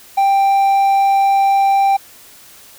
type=tone; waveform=triangle; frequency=787 Hz; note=G5; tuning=7 cents sharp; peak=-8 dBFS; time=0.17-1.97 s; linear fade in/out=10 ms; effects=white hiss -42 dBFS RMS until 2.78 s